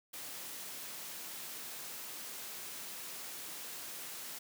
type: high-pass noise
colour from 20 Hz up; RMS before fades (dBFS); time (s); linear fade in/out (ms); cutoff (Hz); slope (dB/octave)
white; -45; 0.13-4.39; 10; 150; 12
effects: none